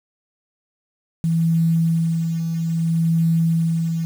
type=tone with tremolo; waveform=sine; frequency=164.81 Hz; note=E3; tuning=in tune; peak=-14 dBFS; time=1.24-4.05 s; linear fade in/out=0 ms; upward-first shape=sine; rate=0.61 Hz; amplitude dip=50%; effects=7-bit